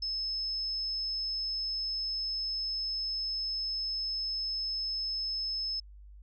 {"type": "tone", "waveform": "sine", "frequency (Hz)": 5210, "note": "E8", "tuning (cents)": -21, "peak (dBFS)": -31, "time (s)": [0.02, 5.8], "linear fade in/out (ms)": 5, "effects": ["added 50 Hz sine -48 dBFS peak until 6.22 s"]}